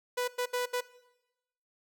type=tone bursts at uneven times; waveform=sawtooth; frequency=493.9 Hz; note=B4; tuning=in tune; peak=-25 dBFS; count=4; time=0.17-0.28 / 0.38-0.46 / 0.53-0.66 / 0.73-0.81 s; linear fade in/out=10 ms; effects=noise-tail reverb RT60 1.0 s tail -19 dB re dry